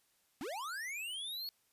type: linear sweep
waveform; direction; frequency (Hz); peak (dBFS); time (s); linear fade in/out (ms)
square; up; 230 to 4435; -40; 0.41-1.49; 0
effects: white hiss -74 dBFS RMS until 1.72 s + resampled to 32000 Hz